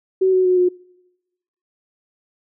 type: tone with pitch steps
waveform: sine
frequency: 377.3 / 371.5 / 365.7 / 360.1 Hz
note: F#4 / F#4 / F#4 / F#4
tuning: +34 / +7 / -20 / -47 cents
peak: -12 dBFS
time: 0.21-0.69 s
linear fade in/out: 10 ms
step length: 120 ms
effects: noise-tail reverb RT60 1.0 s tail -26 dB re dry